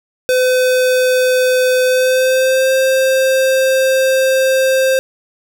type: tone with pitch glide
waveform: square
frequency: 508 to 526.8 Hz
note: B4 to C5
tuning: +49 to +12 cents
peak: -11 dBFS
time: 0.29-4.99 s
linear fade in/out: 0 ms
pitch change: +63 cents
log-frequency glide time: 1.84-2.72 s
effects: none